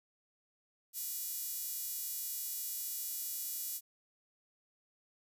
5% pulse tone with high-pass filter, 485.3 Hz, B4, 30 cents flat, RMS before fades -40 dBFS, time 0.93-3.81 s, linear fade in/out 50 ms, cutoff 10000 Hz, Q 3.1, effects none

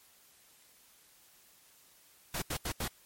pink noise bursts at uneven times, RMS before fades -35 dBFS, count 4, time 2.34-2.42 / 2.5-2.57 / 2.65-2.72 / 2.8-2.88 s, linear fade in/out 5 ms, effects white hiss -62 dBFS RMS until 3.05 s + MP3 64 kbps

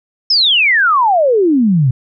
sine exponential sweep, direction down, 5360 to 120.6 Hz, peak -8 dBFS, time 0.3-1.91 s, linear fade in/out 5 ms, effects none

